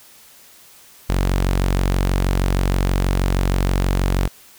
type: tone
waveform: sawtooth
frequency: 46.3 Hz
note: F#1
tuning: 2 cents sharp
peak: -12 dBFS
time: 1.09-4.28 s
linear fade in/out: 10 ms
effects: white hiss -47 dBFS RMS until 4.58 s